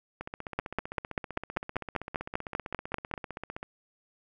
two click trains, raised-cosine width 0.5 ms, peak -13 / -22 dBFS, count 14 / 54, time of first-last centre 0.59-3.139 / 0.21-3.629 s, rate 5.1 / 15.5 Hz, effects none

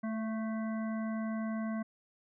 harmonic tone with a mistuned harmonic, 220 Hz, A3, in tune, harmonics 1 / 3 / 5 / 7 / 9, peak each -33 / -43 / -47 / -50 / -52 dBFS, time 0.03-1.83 s, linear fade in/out 10 ms, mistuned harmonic 3, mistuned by +21 cents, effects none

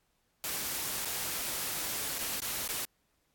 white noise with dropouts, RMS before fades -35 dBFS, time 0.44-2.85 s, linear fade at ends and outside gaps 0 ms, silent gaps 1.048-1.055 / 2.184-2.189 / 2.402-2.421 / 2.677-2.689 s, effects pink hiss -75 dBFS RMS until 3.34 s + AAC 64 kbps

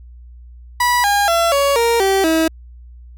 30% pulse tone with pitch steps, 977 / 812.1 / 675.1 / 561.1 / 466.4 / 387.7 / 322.3 Hz, B5 / G#5 / E5 / C#5 / A#4 / G4 / E4, -19 / -39 / +41 / +21 / +1 / -19 / -39 cents, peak -10 dBFS, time 0.8-2.48 s, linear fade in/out 5 ms, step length 240 ms, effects added 60 Hz sine -36 dBFS peak until 3.17 s

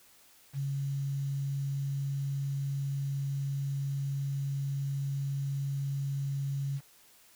sine tone with quantisation, 138.59 Hz, C#3, in tune, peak -30 dBFS, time 0.53-6.81 s, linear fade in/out 50 ms, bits 9, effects white hiss -60 dBFS RMS until 7.35 s

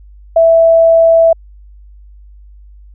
sine tone, 659.3 Hz, E5, in tune, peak -4 dBFS, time 0.36-1.33 s, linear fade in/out 5 ms, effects added 50 Hz sine -35 dBFS peak until 2.94 s

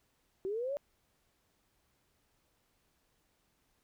sine linear sweep, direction up, 370 to 587.3 Hz, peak -33 dBFS, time 0.45-0.77 s, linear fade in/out 0 ms, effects pink hiss -75 dBFS RMS until 3.83 s

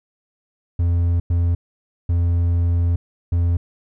triangle tone bursts at uneven times, 86 Hz, F2, 26 cents flat, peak -13 dBFS, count 4, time 0.79-1.2 / 1.3-1.55 / 2.09-2.96 / 3.32-3.57 s, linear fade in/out 5 ms, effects none

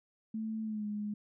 sine tone with pitch glide, 220 to 208.7 Hz, A3 to G#3, 0 to +9 cents, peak -34 dBFS, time 0.34-1.14 s, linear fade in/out 5 ms, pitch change -91 cents, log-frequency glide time 0.63-0.86 s, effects none

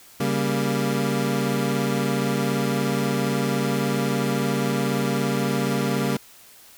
25% pulse chord, G diminished, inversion second, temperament equal, 138.59 / 196 / 233.1 Hz, Db3 / G3 / Bb3, 0 / 0 / 0 cents, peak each -22 dBFS, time 0.2-6.17 s, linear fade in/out 5 ms, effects white hiss -49 dBFS RMS until 6.77 s

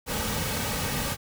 pink noise with comb filter, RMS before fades -29 dBFS, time 0.06-1.17 s, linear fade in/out 50 ms, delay 2.9 ms, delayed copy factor -0.55, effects none

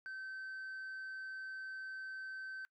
sine tone, 1542 Hz, G6, 29 cents flat, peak -40 dBFS, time 0.06-2.65 s, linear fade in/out 0 ms, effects noise-tail reverb RT60 0.1 s tail -25 dB re dry + tanh soft clip ceiling -42 dBFS

